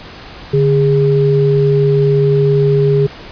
sine tone pair together, 144.92 / 409.9 Hz, D3 / G#4, -23 / -23 cents, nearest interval octave + tritone, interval 1800 cents, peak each -11 dBFS, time 0.53-3.07 s, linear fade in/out 10 ms, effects pink hiss -33 dBFS RMS until 3.31 s + resampled to 11025 Hz

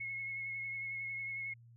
sine tone with vibrato, 2177 Hz, C#7, 32 cents flat, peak -38 dBFS, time 0-1.54 s, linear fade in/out 10 ms, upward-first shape triangle, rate 11 Hz, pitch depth 24 cents each way, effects added 117 Hz sine -56 dBFS peak until 1.76 s

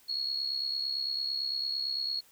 sine tone with amplitude modulation, 4323 Hz, C#8, 44 cents flat, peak -27 dBFS, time 0.08-2.21 s, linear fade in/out 20 ms, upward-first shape sine, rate 68.9 Hz, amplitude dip 65%, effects white hiss -61 dBFS RMS until 2.31 s

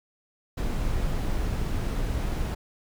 brown noise, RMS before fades -27 dBFS, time 0.57-2.55 s, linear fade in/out 10 ms, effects none

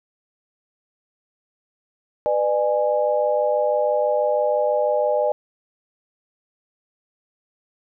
sine chord, G# diminished, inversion first, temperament equal with one note detuned, 493.9 / 600 / 830.6 Hz, B4 / D5 / G#5, 0 / +37 / 0 cents, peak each -23 / -19 / -25 dBFS, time 2.26-5.32 s, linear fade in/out 0 ms, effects none

